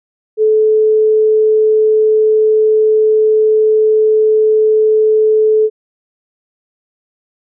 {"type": "tone", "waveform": "sine", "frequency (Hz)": 433.2, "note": "A4", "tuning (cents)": -27, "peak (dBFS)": -7, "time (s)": [0.37, 5.7], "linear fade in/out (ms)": 50, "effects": []}